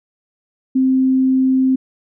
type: tone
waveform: sine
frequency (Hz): 261.6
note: C4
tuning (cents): 0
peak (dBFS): -11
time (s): 0.75-1.76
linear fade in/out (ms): 10
effects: none